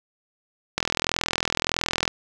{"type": "click train", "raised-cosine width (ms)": 0.2, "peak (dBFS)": -4, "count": 55, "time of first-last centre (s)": [0.78, 2.078], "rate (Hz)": 41.6, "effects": []}